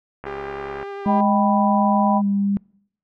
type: click train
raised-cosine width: 0.5 ms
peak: -16 dBFS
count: 42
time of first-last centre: 0.24-0.828 s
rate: 69.7 Hz
type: tone with vibrato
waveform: sawtooth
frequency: 399.2 Hz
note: G4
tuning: 32 cents sharp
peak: -25 dBFS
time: 0.26-1.21 s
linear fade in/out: 5 ms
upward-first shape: sine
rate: 9.9 Hz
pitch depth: 11 cents each way
type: chord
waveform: sine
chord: Eb augmented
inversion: none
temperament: equal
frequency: 622.3 / 784 / 987.8 Hz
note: Eb5 / G5 / B5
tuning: 0 / 0 / 0 cents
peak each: -24 / -20 / -21 dBFS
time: 1.05-2.22 s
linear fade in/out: 50 ms
type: tone with pitch glide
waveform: sine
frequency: 207.7 to 200 Hz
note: G#3 to G3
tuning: 0 to +35 cents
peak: -17 dBFS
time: 1.06-2.57 s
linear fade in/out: 0 ms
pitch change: -65 cents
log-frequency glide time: 2.18-2.26 s
effects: noise-tail reverb RT60 0.7 s tail -26 dB re dry + low-pass 2000 Hz 12 dB/octave